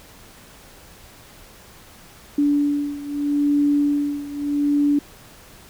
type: beating tone pair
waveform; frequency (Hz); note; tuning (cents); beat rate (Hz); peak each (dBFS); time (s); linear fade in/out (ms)
sine; 288.9 / 289.69; D4 / D4; -28 / -24; 0.79; -19 / -22; 2.38-4.99; 5
effects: pink hiss -46 dBFS RMS until 5.69 s